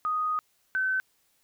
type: tone pair in turn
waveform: sine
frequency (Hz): 1244.5 / 1527.4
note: D#6 / G6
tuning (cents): 0 / -45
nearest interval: major third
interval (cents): 355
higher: second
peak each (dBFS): -25 / -24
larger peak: second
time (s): 0.05-0.39 / 0.75-1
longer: first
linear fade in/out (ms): 0
effects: white hiss -69 dBFS RMS until 1.43 s

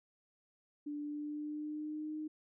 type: tone with pitch glide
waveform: sine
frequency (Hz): 293.7 to 307.8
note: D4 to D#4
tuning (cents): 0 to -19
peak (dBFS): -38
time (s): 0.86-2.28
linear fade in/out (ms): 10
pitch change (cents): +81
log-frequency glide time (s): 0.99-2.17
effects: none

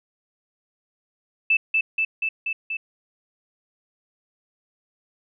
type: tone with echo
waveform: sine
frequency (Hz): 2637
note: E7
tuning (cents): 0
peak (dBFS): -15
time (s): 1.5-1.57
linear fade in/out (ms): 5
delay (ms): 240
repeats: 5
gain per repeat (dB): -2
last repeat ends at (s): 2.77
effects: none

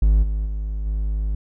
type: tone with level steps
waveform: triangle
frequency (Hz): 51.91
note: G#1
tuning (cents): 0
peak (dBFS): -10 / -18 / -21 / -18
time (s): 0.02-1.35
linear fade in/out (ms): 5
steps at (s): 0.22 / 0.45 / 0.85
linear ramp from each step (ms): 20
effects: none

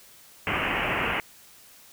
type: low-pass noise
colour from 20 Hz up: white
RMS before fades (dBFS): -27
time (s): 0.47-1.2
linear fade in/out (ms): 0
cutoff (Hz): 2900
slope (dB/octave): 96
effects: white hiss -52 dBFS RMS until 1.92 s

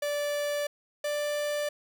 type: tone pair in turn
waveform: 45% pulse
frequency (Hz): 583 / 588.8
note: D5 / D5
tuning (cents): -13 / +4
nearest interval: unison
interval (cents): 17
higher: second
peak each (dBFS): -28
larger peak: neither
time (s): 0.02-0.67 / 1.04-1.69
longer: neither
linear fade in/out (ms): 5
effects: none

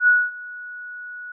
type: tone with ADSR envelope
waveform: sine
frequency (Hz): 1466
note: F#6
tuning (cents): -16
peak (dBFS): -10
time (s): 0-1.32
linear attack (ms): 75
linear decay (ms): 230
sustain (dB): -22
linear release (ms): 4
effects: none

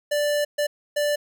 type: tone bursts at uneven times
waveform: square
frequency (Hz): 587.3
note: D5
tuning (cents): 0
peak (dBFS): -21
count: 3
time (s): 0.11-0.45 / 0.58-0.67 / 0.96-1.16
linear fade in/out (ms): 10
effects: none

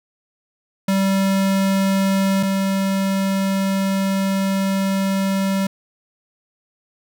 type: tone pair in turn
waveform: square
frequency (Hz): 194 / 194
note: G3 / G3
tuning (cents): -18 / -18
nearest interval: unison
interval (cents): 0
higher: neither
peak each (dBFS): -16 / -18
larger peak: first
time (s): 0.88-2.43 / 2.43-5.67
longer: second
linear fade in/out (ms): 5
effects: none

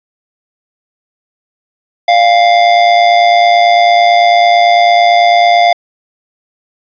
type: tone with amplitude modulation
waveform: square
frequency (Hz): 698.5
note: F5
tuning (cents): 0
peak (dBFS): -3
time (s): 2.08-5.73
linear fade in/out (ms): 5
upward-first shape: sine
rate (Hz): 109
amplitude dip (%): 55
effects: resampled to 11025 Hz + 7-bit

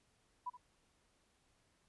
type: tone with echo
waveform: sine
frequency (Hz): 987.8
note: B5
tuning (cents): 0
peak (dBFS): -38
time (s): 0.46-0.5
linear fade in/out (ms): 10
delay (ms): 73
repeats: 1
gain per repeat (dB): -13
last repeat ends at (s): 0.573
effects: pink hiss -75 dBFS RMS until 1.88 s + resampled to 24000 Hz

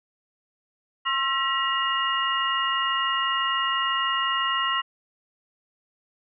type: tone cluster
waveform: sine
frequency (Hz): 1070 / 1344 / 1919 / 2848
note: C6 / E6 / A#6 / F7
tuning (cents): +38 / +33 / +50 / +33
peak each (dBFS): -26 / -29 / -29 / -27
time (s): 1.05-4.82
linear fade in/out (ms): 20
effects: none

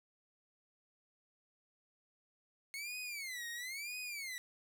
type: tone with vibrato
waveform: sawtooth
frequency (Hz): 2162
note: C#7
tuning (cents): -44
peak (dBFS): -38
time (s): 2.74-4.38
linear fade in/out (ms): 0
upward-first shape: sine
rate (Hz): 1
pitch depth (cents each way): 250
effects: none

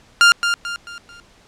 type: tone with echo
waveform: sawtooth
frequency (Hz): 1400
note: F6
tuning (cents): +4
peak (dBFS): -4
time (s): 0.21-0.32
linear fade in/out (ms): 0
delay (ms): 220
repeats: 4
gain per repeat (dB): -8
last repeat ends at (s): 1.2
effects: pink hiss -51 dBFS RMS until 1.47 s + low-pass 7000 Hz 12 dB/octave

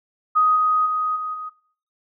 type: tone with level steps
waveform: sine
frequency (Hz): 1251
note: D#6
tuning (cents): +9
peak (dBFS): -13 / -15 / -19 / -24 / -28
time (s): 0.35-1.5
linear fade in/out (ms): 20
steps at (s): 0.55 / 0.85 / 1.15 / 1.33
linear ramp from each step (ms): 20
effects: noise-tail reverb RT60 0.5 s tail -19 dB re dry

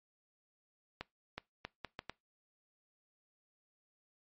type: accelerating click train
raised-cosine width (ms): 0.3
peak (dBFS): -24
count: 6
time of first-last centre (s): 1.01-2.096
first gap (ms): 370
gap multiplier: 0.73
effects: noise-tail reverb RT60 0.2 s tail -22 dB re dry + MP3 32 kbps

